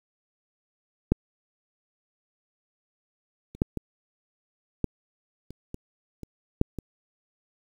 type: clicks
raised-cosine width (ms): 3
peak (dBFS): -6 / -30 / -8 / -17 / -11 / -28 / -22 / -25 / -6 / -20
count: 10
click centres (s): 1.12 / 3.55 / 3.619 / 3.773 / 4.843 / 5.506 / 5.744 / 6.233 / 6.614 / 6.787
effects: 8-bit